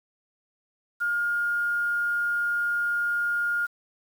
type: tone with quantisation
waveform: sine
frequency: 1418 Hz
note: F6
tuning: 26 cents sharp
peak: -23 dBFS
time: 1-3.67 s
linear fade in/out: 20 ms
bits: 8
effects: none